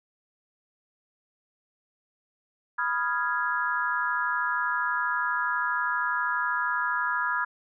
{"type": "chord", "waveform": "sine", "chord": "F half-diminished seventh", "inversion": "second", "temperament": "equal", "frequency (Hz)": [987.8, 1244.5, 1396.9, 1661.2], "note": ["Cb6", "Eb6", "F6", "Ab6"], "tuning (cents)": [0, 0, 0, 0], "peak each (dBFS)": [-30, -32, -30, -29], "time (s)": [2.78, 7.45], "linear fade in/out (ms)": 10, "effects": []}